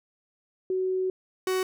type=tone pair in turn; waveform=sine / 45% pulse; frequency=373.6 / 373.6 Hz; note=F#4 / F#4; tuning=+17 / +17 cents; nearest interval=unison; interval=0 cents; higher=neither; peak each=-24 dBFS; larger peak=neither; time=0.7-1.1 / 1.47-1.63 s; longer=first; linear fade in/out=2 ms; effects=none